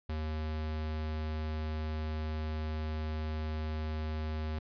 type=tone; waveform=square; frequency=77.78 Hz; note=D#2; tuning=in tune; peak=-34 dBFS; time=0.09-4.59 s; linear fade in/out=5 ms; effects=resampled to 11025 Hz + 12-bit